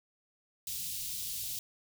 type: band-stop noise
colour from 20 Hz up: white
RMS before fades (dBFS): -38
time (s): 0.67-1.59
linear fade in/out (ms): 2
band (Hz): 170 to 3100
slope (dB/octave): 24
effects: none